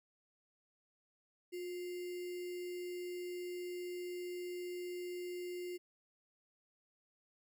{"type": "tone with sample-and-hold", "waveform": "sine", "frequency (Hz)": 357.6, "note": "F4", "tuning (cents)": 41, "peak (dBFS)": -40, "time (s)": [1.52, 5.78], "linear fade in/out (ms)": 20, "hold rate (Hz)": 2450, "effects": []}